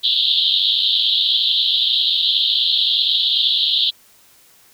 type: band-pass noise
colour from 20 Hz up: white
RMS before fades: -17 dBFS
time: 0.03-3.91 s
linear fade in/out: 20 ms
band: 3100 to 4100 Hz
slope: 96 dB/octave
effects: white hiss -51 dBFS RMS until 4.73 s